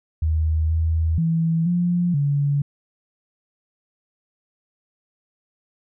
sine tone with pitch steps, 79 / 80.9 / 164 / 175.5 / 142.7 Hz, D#2 / E2 / E3 / F3 / D3, +27 / -32 / -9 / +9 / -49 cents, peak -17 dBFS, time 0.22-2.62 s, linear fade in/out 5 ms, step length 480 ms, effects none

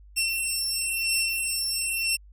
15% pulse beating tone pair, 2706 / 2707 Hz, E7 / E7, +45 / +45 cents, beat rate 1 Hz, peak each -20 / -21 dBFS, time 0.16-2.17 s, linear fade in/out 20 ms, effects added 50 Hz sine -47 dBFS peak until 2.32 s

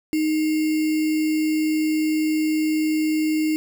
sine tone with sample-and-hold, 310.9 Hz, D#4, 1 cent flat, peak -18 dBFS, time 0.13-3.56 s, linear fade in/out 0 ms, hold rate 2450 Hz, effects none

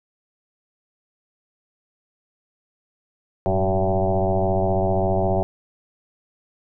sine tone with frequency modulation, 377.8 Hz, F#4, 36 cents sharp, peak -17 dBFS, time 3.46-5.43 s, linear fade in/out 0 ms, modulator 96.3 Hz, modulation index 4.1, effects none

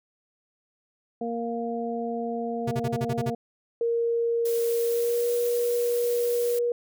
harmonic tone, 233.1 Hz, A#3, in tune, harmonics 1 / 2 / 3, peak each -31 / -31 / -33 dBFS, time 1.21-3.35 s, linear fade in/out 5 ms
square tone bursts, 130.81 Hz, C3, in tune, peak -26 dBFS, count 8, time 2.67-3.303 s, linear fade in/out 10 ms, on 45 ms, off 39 ms
sine tone with pitch glide, 466.2 to 478.5 Hz, A#4 to A#4, 0 to +45 cents, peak -22 dBFS, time 3.81-6.72 s, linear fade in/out 2 ms, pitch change +45 cents, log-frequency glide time 4.79-5.35 s
blue noise, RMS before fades -37 dBFS, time 4.45-6.59 s, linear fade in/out 5 ms
effects none

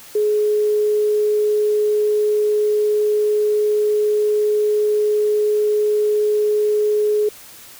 sine tone, 421.4 Hz, G#4, 25 cents sharp, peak -14 dBFS, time 0.15-7.29 s, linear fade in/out 5 ms, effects white hiss -41 dBFS RMS until 7.79 s

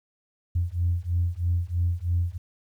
sine beating tone pair, 85.5 / 88.6 Hz, F2 / F2, -36 / +25 cents, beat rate 3.1 Hz, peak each -25 / -25 dBFS, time 0.55-2.38 s, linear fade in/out 10 ms, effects tanh soft clip ceiling -15 dBFS + 10-bit

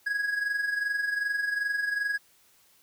triangle tone with amplitude modulation, 1658 Hz, G#6, 3 cents flat, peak -22 dBFS, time 0.06-2.18 s, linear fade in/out 10 ms, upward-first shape sine, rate 22.6 Hz, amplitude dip 60%, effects white hiss -62 dBFS RMS until 2.82 s

